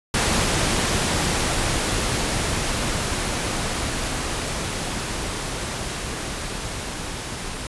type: noise with level ramp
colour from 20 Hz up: pink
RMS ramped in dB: -20 to -31 dBFS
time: 0.14-7.67 s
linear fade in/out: 2 ms
effects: resampled to 24000 Hz